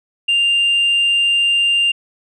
sine tone, 2794 Hz, F7, in tune, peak -10 dBFS, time 0.28-1.92 s, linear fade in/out 10 ms, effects tanh soft clip ceiling -10 dBFS

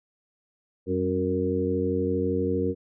harmonic tone with a mistuned harmonic, 92.5 Hz, F#2, in tune, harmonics 1 / 2 / 3 / 4 / 5, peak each -31 / -31 / -29 / -30 / -27 dBFS, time 0.86-2.75 s, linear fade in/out 50 ms, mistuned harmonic 2, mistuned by +67 cents, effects none

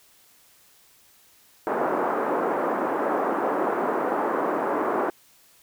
pink band-pass noise, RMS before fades -25 dBFS, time 1.67-5.1 s, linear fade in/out 0 ms, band 290 to 1300 Hz, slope 24 dB/octave, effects white hiss -57 dBFS RMS until 5.62 s

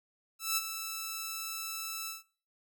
5% pulse tone with ADSR envelope, 1318.5 Hz, E6, in tune, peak -15 dBFS, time 0.39-2.23 s, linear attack 180 ms, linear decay 30 ms, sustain -10 dB, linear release 150 ms, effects noise-tail reverb RT60 0.4 s tail -19 dB re dry

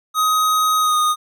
square tone with pitch glide, 1258 to 1235 Hz, D#6 to D#6, +19 to -13 cents, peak -15 dBFS, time 0.14-1.16 s, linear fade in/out 50 ms, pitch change -32 cents, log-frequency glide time 0.8-0.96 s, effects none

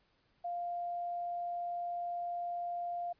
sine tone, 698.5 Hz, F5, in tune, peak -35 dBFS, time 0.44-3.13 s, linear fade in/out 10 ms, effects pink hiss -73 dBFS RMS until 3.19 s + resampled to 11025 Hz

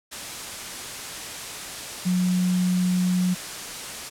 sine tone in noise, 181.7 Hz, F#3, 31 cents flat, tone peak -19 dBFS, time 2.05-3.35 s, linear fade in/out 20 ms, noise white, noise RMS -34 dBFS, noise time 0.11-4.1 s, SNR +12 dB, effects low-pass 10000 Hz 12 dB/octave

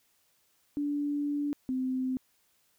sine tone pair in turn, 289.9 / 258.3 Hz, D4 / C4, -22 / -22 cents, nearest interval major second, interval 200 cents, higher first, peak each -28 dBFS, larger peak neither, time 0.77-1.53 / 1.69-2.17 s, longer first, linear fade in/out 0 ms, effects white hiss -70 dBFS RMS until 2.78 s

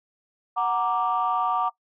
sine chord, Gb augmented, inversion none, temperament equal, 740 / 932.3 / 1174.7 Hz, Gb5 / Bb5 / D6, 0 / 0 / 0 cents, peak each -25 / -26 / -24 dBFS, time 0.56-1.7 s, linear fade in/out 20 ms, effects noise-tail reverb RT60 0.1 s tail -20 dB re dry + tanh soft clip ceiling -14 dBFS

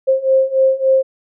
sine beating tone pair, 528 / 531.5 Hz, C5 / C5, +16 / +27 cents, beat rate 3.5 Hz, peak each -15 / -13 dBFS, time 0.07-1.03 s, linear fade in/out 20 ms, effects none

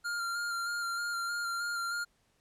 square tone with vibrato, 1396.9 Hz, F6, in tune, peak -33 dBFS, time 0.04-2.05 s, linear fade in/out 20 ms, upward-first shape square, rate 3.2 Hz, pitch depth 17 cents each way, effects pink hiss -72 dBFS RMS until 2.4 s + low-pass 11000 Hz 12 dB/octave

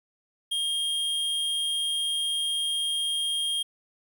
square tone, 3228 Hz, G#7, 50 cents flat, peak -26 dBFS, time 0.51-3.63 s, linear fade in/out 10 ms, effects 10-bit

